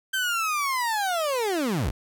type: linear sweep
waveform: 30% pulse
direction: down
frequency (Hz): 1568 to 38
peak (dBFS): -21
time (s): 0.13-1.91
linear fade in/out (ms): 10
effects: none